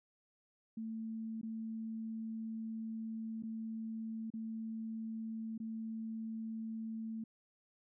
sine tone with dropouts, 222.9 Hz, A3, 23 cents sharp, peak -39 dBFS, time 0.77-7.24 s, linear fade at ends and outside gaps 5 ms, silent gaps 1.414-1.43 / 3.425-3.434 / 4.303-4.337 / 5.579-5.6 s, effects none

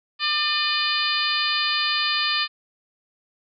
harmonic tone with a mistuned harmonic, 598 Hz, D5, 31 cents sharp, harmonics 2 / 3 / 4 / 5 / 6 / 7 / 8, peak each -28 / -28 / -28 / -28 / -28 / -28 / -28 dBFS, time 0.19-2.48 s, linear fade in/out 50 ms, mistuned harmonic 4, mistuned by +42 cents, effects none

